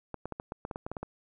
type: clicks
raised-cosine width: 1 ms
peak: -22 dBFS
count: 12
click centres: 0.143 / 0.256 / 0.323 / 0.399 / 0.521 / 0.651 / 0.712 / 0.759 / 0.865 / 0.916 / 0.968 / 1.03 s
effects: none